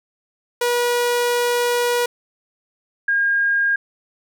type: tone pair in turn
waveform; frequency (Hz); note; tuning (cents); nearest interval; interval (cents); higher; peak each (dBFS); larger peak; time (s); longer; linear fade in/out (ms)
sawtooth / sine; 483.2 / 1619.7; B4 / G#6; -38 / -44; octave + major sixth; 2094; second; -13 / -15; first; 0.61-2.06 / 3.08-3.76; first; 5
effects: none